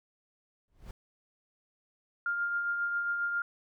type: noise with exponential growth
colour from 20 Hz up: brown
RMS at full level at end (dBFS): -38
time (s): 0.68-0.91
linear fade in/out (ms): 1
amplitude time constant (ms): 48
type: tone with tremolo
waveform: sine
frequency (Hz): 1403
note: F6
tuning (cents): +8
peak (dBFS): -27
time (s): 2.26-3.42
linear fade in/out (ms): 2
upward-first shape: triangle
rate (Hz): 7.4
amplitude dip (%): 40
effects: none